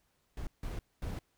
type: noise bursts at uneven times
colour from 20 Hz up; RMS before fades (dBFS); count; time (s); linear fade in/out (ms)
brown; -38; 3; 0.37-0.47 / 0.63-0.79 / 1.02-1.19; 2
effects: pink hiss -75 dBFS RMS until 1.37 s